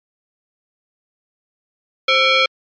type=tone with frequency modulation; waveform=sine; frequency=527 Hz; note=C5; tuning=12 cents sharp; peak=-11 dBFS; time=2.08-2.46 s; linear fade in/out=5 ms; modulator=929 Hz; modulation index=3.7; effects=MP3 64 kbps